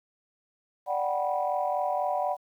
sine chord, G major seventh, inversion second, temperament equal with one note detuned, 587.3 / 740 / 784 / 980.4 Hz, D5 / F#5 / G5 / B5, 0 / 0 / 0 / -13 cents, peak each -30 / -28 / -34 / -33 dBFS, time 0.86-2.37 s, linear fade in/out 50 ms, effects tanh soft clip ceiling -15 dBFS + 10-bit

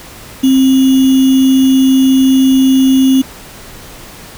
sine tone with sample-and-hold, 264.4 Hz, C4, 18 cents sharp, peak -5 dBFS, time 0.43-3.22 s, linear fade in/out 10 ms, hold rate 3150 Hz, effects pink hiss -33 dBFS RMS until 4.37 s

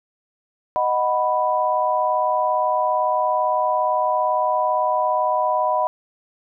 sine chord, B major, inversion first, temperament equal, 622.3 / 740 / 987.8 Hz, D#5 / F#5 / B5, 0 / 0 / 0 cents, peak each -22 / -23 / -20 dBFS, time 0.76-5.87 s, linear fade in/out 0 ms, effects none

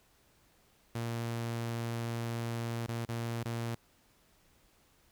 sawtooth tone with dropouts, 116.54 Hz, A#2, in tune, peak -30 dBFS, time 0.95-3.75 s, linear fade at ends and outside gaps 5 ms, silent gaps 2.864-2.884 / 3.052-3.088 / 3.434-3.454 s, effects pink hiss -67 dBFS RMS until 5.11 s

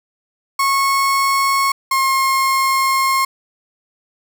35% pulse tone pair in turn, 1096 / 1072.2 Hz, C#6 / C6, -20 / +42 cents, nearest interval unison, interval 38 cents, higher first, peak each -12 dBFS, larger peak neither, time 0.59-1.72 / 1.91-3.25 s, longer second, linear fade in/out 5 ms, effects none

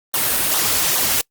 white noise with flanger, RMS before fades -18 dBFS, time 0.14-1.21 s, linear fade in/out 0 ms, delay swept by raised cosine 0.39 to 5.79 ms, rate 2.4 Hz, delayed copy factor -0.7, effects noise-tail reverb RT60 0.1 s tail -25 dB re dry + Opus 32 kbps

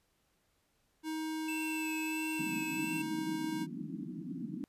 square tone, 315 Hz, D#4, 21 cents sharp, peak -36 dBFS, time 1.03-3.67 s, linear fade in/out 50 ms
square tone with vibrato, 2646 Hz, E7, 6 cents sharp, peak -39 dBFS, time 1.48-3.02 s, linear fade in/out 5 ms, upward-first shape sine, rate 1.5 Hz, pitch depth 33 cents each way
white band-pass noise, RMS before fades -41 dBFS, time 2.39-4.64 s, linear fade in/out 0 ms, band 150 to 320 Hz, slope 96 dB/octave
effects pink hiss -75 dBFS RMS until 4.68 s + resampled to 32000 Hz

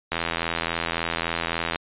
click train, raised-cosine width 0.3 ms, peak -8 dBFS, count 138, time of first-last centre 0.12-1.759 s, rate 83.6 Hz, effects resampled to 8000 Hz

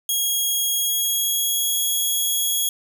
5% pulse tone with pitch glide, 3292 to 3328 Hz, G#7 to G#7, -16 to +3 cents, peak -12 dBFS, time 0.09-2.69 s, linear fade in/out 2 ms, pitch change +19 cents, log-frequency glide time 0.72-1.76 s, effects none

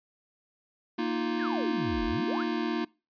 square chord, Bb suspended fourth, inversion none, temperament equal, 233.1 / 311.1 / 349.2 Hz, Bb3 / Eb4 / F4, 0 / 0 / 0 cents, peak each -33 dBFS, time 0.98-2.85 s, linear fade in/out 10 ms
sine exponential two-way sweep, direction down then up, 1917 to 39.27 to 1917 Hz, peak -33 dBFS, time 1.39-2.44 s, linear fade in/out 20 ms, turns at 2.05 s
effects noise-tail reverb RT60 0.3 s tail -24 dB re dry + resampled to 11025 Hz

